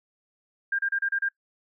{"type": "tone bursts", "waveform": "sine", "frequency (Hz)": 1600, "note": "G6", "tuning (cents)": 35, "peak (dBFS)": -23, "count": 6, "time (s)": [0.72, 1.287], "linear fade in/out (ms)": 5, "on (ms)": 67, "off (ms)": 33, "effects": ["noise-tail reverb RT60 0.1 s tail -22 dB re dry"]}